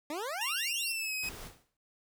20% pulse exponential sweep, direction up, 284.4 to 5410 Hz, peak -30 dBFS, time 0.1-0.92 s, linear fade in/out 2 ms
sawtooth tone with pitch glide, 2779 to 2534 Hz, F7 to D#7, -9 to +31 cents, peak -30 dBFS, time 0.41-1.29 s, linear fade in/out 2 ms, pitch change -160 cents, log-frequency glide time 0.82-1.14 s
pink noise, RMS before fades -45 dBFS, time 1.22-1.49 s, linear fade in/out 20 ms
pink noise with exponential decay, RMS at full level -50 dBFS, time 1.48-1.77 s, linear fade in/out 2 ms, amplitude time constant 63 ms
effects none

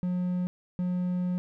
triangle tone pair in turn, 180 / 180 Hz, F#3 / F#3, -47 / -47 cents, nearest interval unison, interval 0 cents, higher neither, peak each -24 dBFS, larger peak neither, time 0.03-0.47 / 0.79-1.38 s, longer second, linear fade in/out 0 ms, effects none

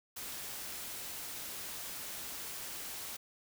white noise, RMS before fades -43 dBFS, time 0.16-3.17 s, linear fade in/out 10 ms, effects none

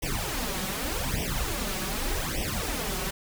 pink noise with flanger, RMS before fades -30 dBFS, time 0.02-3.11 s, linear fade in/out 10 ms, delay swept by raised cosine 0.35 to 5.45 ms, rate 0.84 Hz, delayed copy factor +1, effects none

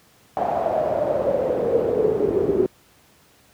brown noise with band-pass filter sweep, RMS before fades -21 dBFS, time 0.37-2.66 s, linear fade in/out 0 ms, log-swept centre 740 to 370 Hz, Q 8.1, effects pink hiss -55 dBFS RMS until 3.53 s + high-pass 80 Hz 12 dB/octave

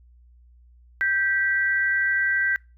sine tone pair together, 1568 / 1952.9 Hz, G6 / B6, 0 / -20 cents, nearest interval major third, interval 380 cents, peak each -21 / -24 dBFS, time 1.01-2.56 s, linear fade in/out 0 ms, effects noise-tail reverb RT60 0.3 s tail -26 dB re dry + added 60 Hz sine -50 dBFS peak until 2.77 s

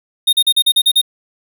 square tone bursts, 3692 Hz, A#7, 17 cents flat, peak -9 dBFS, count 8, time 0.27-1.015 s, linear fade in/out 10 ms, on 59 ms, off 39 ms, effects none

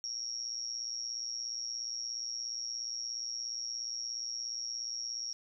sine tone with amplitude modulation, 5588 Hz, F8, in tune, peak -32 dBFS, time 0.04-5.33 s, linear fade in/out 0 ms, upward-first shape sine, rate 117 Hz, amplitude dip 85%, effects none

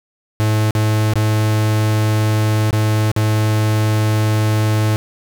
45% pulse tone with dropouts, 107.8 Hz, A2, 35 cents flat, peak -13 dBFS, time 0.4-4.96 s, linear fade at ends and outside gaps 0 ms, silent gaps 0.708-0.751 / 1.136-1.156 / 2.708-2.729 / 3.116-3.163 s, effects none

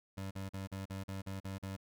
25% pulse tone bursts, 96.6 Hz, G2, 25 cents flat, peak -36 dBFS, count 9, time 0.17-1.766 s, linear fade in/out 10 ms, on 140 ms, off 42 ms, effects none

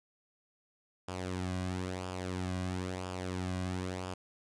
sawtooth tone with flanger, 91.8 Hz, F#2, 13 cents flat, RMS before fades -37 dBFS, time 1.08-4.14 s, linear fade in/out 5 ms, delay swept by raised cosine 0.49 to 2.29 ms, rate 1 Hz, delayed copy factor -0.6, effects resampled to 22050 Hz + 11-bit

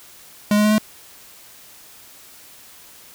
square tone with pitch steps, 207.7 / 210 / 212.3 / 214.7 Hz, G#3 / G#3 / G#3 / A3, 0 / +19 / +38 / -42 cents, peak -14 dBFS, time 0.51-0.782 s, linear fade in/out 2 ms, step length 68 ms, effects white hiss -45 dBFS RMS until 3.14 s

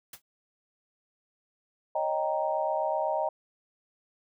white noise with exponential decay, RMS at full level -38 dBFS, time 0.13-0.22 s, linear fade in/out 5 ms, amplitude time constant 18 ms
sine chord, Eb dominant seventh, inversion third, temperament equal, 554.4 / 622.3 / 784 / 932.3 Hz, Db5 / Eb5 / G5 / Bb5, 0 / 0 / 0 / 0 cents, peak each -35 / -29 / -32 / -32 dBFS, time 1.95-3.29 s, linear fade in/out 5 ms
effects none

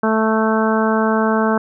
harmonic tone, 220 Hz, A3, in tune, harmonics 1 / 2 / 3 / 4 / 5 / 6 / 7, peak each -17 / -20 / -22 / -23 / -24 / -25 / -25 dBFS, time 0.03-1.58 s, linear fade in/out 5 ms, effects none

